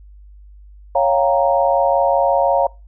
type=chord; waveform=sine; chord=G half-diminished seventh; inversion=second; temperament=equal; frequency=554.4 / 698.5 / 784 / 932.3 Hz; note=Db5 / F5 / G5 / Bb5; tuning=0 / 0 / 0 / 0 cents; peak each=-16 / -17 / -22 / -19 dBFS; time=0.95-2.67 s; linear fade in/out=5 ms; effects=noise-tail reverb RT60 0.3 s tail -24 dB re dry + added 50 Hz sine -39 dBFS peak until 2.87 s